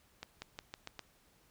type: accelerating click train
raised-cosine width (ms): 0.2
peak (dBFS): -25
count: 6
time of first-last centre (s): 0.23-0.993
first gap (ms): 190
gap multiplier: 0.89
effects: pink hiss -68 dBFS RMS until 1.5 s